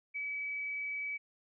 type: tone with frequency modulation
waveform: sine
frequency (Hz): 2286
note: D7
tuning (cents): -47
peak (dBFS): -35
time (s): 0.14-1.18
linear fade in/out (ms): 20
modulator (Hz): 31.6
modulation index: 0.39
effects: none